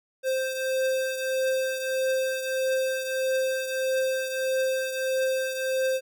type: beating tone pair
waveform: square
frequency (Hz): 523.3 / 524.9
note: C5 / C5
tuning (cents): 0 / +5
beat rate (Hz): 1.6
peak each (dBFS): -26 / -33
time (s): 0.23-6.01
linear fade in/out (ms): 50
effects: none